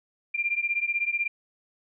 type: beating tone pair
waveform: sine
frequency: 2380 / 2396 Hz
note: D7 / D7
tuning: +22 / +34 cents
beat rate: 16 Hz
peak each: -27 / -28 dBFS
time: 0.34-1.28 s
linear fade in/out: 10 ms
effects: none